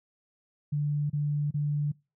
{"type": "tone bursts", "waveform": "sine", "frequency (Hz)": 146.83, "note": "D3", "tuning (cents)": 0, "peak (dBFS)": -25, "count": 3, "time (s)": [0.72, 1.92], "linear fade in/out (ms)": 10, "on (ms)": 380, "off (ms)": 30, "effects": ["noise-tail reverb RT60 0.3 s tail -25 dB re dry"]}